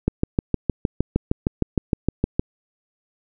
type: click train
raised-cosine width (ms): 3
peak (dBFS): -5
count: 16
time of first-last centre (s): 0.08-2.395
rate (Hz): 6.48
effects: none